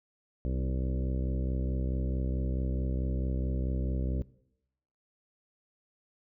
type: harmonic tone with a mistuned harmonic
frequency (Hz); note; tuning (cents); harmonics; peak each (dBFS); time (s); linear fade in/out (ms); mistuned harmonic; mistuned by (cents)
64.6; C2; -21; 1 / 2 / 3 / 4 / 5 / 6 / 7 / 8 / 9; -30 / -36 / -40 / -42 / -44 / -46 / -47 / -48 / -49; 0.45-4.22; 0; 5; -15
effects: noise-tail reverb RT60 0.8 s tail -19 dB re dry